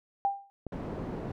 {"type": "tone with exponential decay", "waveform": "sine", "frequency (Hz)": 795, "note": "G5", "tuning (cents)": 24, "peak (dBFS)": -21, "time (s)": [0.25, 0.5], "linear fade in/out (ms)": 0, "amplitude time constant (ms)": 54}
{"type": "click", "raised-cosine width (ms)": 2, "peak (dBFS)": -23, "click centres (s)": 0.667}
{"type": "low-pass noise", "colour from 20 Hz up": "white", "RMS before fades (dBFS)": -37, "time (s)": [0.72, 1.32], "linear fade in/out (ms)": 5, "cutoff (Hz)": 430, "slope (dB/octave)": 12}
{"effects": []}